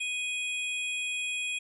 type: tone pair together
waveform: square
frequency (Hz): 2490 / 3307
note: D#7 / G#7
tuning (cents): +1 / -8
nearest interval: perfect fourth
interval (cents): 491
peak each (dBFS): -32 / -37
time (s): 0-1.59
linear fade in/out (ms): 10
effects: resampled to 24000 Hz